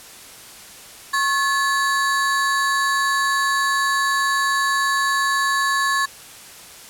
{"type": "ring-modulated tone", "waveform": "square", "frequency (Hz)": 1406, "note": "F6", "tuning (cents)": 11, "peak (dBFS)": -15, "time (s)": [1.13, 6.06], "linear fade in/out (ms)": 10, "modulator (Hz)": 314, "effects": ["white hiss -41 dBFS RMS until 6.89 s", "low-pass 12000 Hz 12 dB/octave"]}